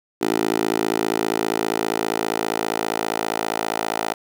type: tone with high-pass filter sweep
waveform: 10% pulse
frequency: 55 Hz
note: A1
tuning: in tune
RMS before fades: -23 dBFS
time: 0.21-4.14 s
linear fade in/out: 10 ms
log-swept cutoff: 360 to 580 Hz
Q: 2.1
effects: none